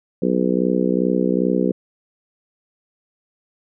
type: harmonic tone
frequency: 62.5 Hz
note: B1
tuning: 21 cents sharp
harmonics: 3 / 4 / 5 / 6 / 7 / 8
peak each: -21 / -22 / -23 / -24 / -24 / -25 dBFS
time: 0.22-1.72 s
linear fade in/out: 5 ms
effects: none